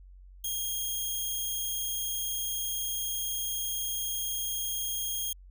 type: tone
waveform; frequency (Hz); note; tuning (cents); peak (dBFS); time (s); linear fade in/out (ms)
5% pulse; 3246; G#7; -40; -22; 0.44-5.33; 5
effects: added 46 Hz sine -48 dBFS peak until 5.5 s